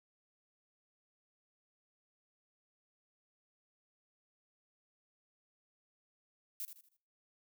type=noise with echo; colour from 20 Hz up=violet; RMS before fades=-41 dBFS; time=6.6-6.65 s; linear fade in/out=0 ms; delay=79 ms; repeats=4; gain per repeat=-9 dB; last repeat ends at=6.966 s; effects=noise-tail reverb RT60 0.5 s tail -22 dB re dry